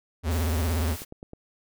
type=tone with vibrato; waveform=square; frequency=81.1 Hz; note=E2; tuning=28 cents flat; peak=-24 dBFS; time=0.23-0.97 s; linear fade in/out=50 ms; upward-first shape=triangle; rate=17 Hz; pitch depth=200 cents each way
type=noise; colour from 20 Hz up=white; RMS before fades=-40 dBFS; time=0.3-1.05 s; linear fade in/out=20 ms
type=click train; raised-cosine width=2 ms; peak=-27 dBFS; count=8; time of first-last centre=0.6-1.334 s; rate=9.54 Hz
effects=none